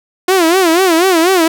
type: tone with vibrato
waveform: sawtooth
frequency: 351.9 Hz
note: F4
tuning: 13 cents sharp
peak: -4 dBFS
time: 0.28-1.48 s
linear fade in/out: 5 ms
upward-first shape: sine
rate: 4.1 Hz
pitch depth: 160 cents each way
effects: none